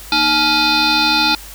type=tone with frequency modulation; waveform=sine; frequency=2489 Hz; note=D#7; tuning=in tune; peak=-11 dBFS; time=0.12-1.35 s; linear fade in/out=2 ms; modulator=545 Hz; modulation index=4; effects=added 50 Hz sine -37 dBFS peak until 1.54 s + white hiss -36 dBFS RMS until 1.54 s